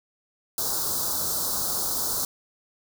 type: band-stop noise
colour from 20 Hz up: white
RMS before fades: -27 dBFS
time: 0.58-2.25 s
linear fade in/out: 2 ms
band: 1400 to 4000 Hz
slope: 48 dB/octave
effects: none